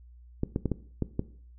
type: clicks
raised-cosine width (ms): 3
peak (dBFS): -14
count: 6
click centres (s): 0.434 / 0.561 / 0.657 / 0.717 / 1.023 / 1.194
effects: noise-tail reverb RT60 0.5 s tail -17 dB re dry + added 60 Hz sine -49 dBFS peak until 1.58 s